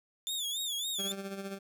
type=tone with vibrato; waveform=sawtooth; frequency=3520 Hz; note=A7; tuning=in tune; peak=-30 dBFS; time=0.27-1.12 s; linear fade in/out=0 ms; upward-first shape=sine; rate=3.6 Hz; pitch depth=120 cents each way
type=tone with tremolo; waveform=20% pulse; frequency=196 Hz; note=G3; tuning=in tune; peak=-31 dBFS; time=0.98-1.59 s; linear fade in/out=20 ms; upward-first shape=sine; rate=15 Hz; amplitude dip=55%
effects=none